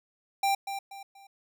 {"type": "tone with echo", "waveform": "square", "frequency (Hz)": 789, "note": "G5", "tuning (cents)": 11, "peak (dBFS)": -24, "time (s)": [0.43, 0.55], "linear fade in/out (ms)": 5, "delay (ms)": 240, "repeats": 3, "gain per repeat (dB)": -9, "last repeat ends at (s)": 1.27, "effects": []}